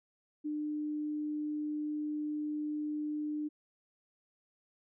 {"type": "tone", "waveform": "sine", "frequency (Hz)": 300.4, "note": "D4", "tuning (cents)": 39, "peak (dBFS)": -33, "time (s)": [0.44, 3.49], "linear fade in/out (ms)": 20, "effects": []}